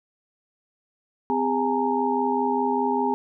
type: tone cluster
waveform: sine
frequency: 256.9 / 406.9 / 838 / 923 Hz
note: C4 / G#4 / G#5 / A#5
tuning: -32 / -35 / +15 / -17 cents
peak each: -26 dBFS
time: 1.3-3.14 s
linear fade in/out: 0 ms
effects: none